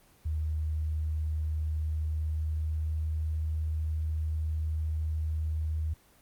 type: tone with pitch glide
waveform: sine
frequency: 77.6 to 78.32 Hz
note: D#2 to D#2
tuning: -4 to +12 cents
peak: -28 dBFS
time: 0.25-5.94 s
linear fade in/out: 10 ms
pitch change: +16 cents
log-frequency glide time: 1.72-3.28 s
effects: pink hiss -61 dBFS RMS until 6.21 s + Opus 24 kbps